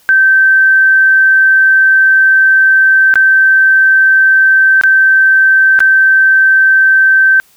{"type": "tone with dropouts", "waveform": "sine", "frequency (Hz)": 1552, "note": "G6", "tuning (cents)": -18, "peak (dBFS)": -4, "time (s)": [0.09, 7.4], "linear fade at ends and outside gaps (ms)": 0, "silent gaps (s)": [[3.14, 3.156], [4.812, 4.836], [5.791, 5.804]], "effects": ["white hiss -48 dBFS RMS until 7.56 s"]}